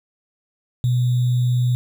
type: tone with sample-and-hold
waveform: sine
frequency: 123.47 Hz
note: B2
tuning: in tune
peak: -15 dBFS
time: 0.84-1.75 s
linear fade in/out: 0 ms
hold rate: 3675 Hz
effects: none